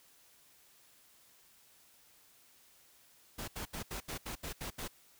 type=noise bursts; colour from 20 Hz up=pink; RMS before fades=-41 dBFS; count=9; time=3.38-4.88 s; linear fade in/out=10 ms; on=100 ms; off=75 ms; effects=white hiss -64 dBFS RMS until 5.19 s